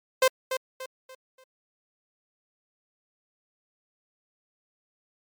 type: tone with echo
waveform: sawtooth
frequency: 520 Hz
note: C5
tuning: 11 cents flat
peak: -13 dBFS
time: 0.22-0.28 s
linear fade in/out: 5 ms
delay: 290 ms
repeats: 4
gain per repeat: -9 dB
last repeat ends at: 1.44 s
effects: MP3 96 kbps